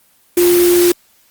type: tone in noise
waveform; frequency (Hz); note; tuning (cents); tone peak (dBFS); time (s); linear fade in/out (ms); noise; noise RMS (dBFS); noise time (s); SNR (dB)
sine; 351.4; F4; +11; -8; 0.37-0.92; 5; white; -18; 0.37-0.92; +7
effects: white hiss -53 dBFS RMS until 1.3 s + Opus 24 kbps